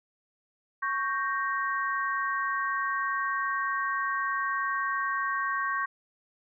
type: chord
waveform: sine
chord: G diminished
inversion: second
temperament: equal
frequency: 1108.7 / 1568 / 1864.7 Hz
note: Db6 / G6 / Bb6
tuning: 0 / 0 / 0 cents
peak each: -29 / -32 / -34 dBFS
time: 0.82-5.86 s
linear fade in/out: 10 ms
effects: none